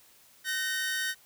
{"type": "tone pair together", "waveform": "sawtooth", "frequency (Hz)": [1522, 1851.3], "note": ["F#6", "A#6"], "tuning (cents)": [48, -12], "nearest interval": "minor third", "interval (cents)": 340, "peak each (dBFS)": [-29, -28], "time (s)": [0.44, 1.15], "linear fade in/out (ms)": 50, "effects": ["white hiss -59 dBFS RMS until 1.25 s"]}